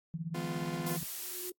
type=tone with tremolo; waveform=sine; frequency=164.5 Hz; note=E3; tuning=3 cents flat; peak=-31 dBFS; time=0.14-1.03 s; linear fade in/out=0 ms; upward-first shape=triangle; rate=17 Hz; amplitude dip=100%
type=chord; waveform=sawtooth; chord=F diminished; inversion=first; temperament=just; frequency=209.5 / 251.4 / 349.2 Hz; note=Ab3 / Cb4 / F4; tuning=+15 / +31 / 0 cents; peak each=-41 / -37 / -36 dBFS; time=0.34-0.97 s; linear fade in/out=10 ms
type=noise; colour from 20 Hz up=blue; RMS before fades=-40 dBFS; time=0.86-1.5 s; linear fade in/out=5 ms
type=tone with exponential growth; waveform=sine; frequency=361.7 Hz; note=F#4; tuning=39 cents flat; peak=-39 dBFS; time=1.01-1.52 s; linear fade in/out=5 ms; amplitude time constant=110 ms
effects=noise-tail reverb RT60 0.1 s tail -24 dB re dry + AAC 64 kbps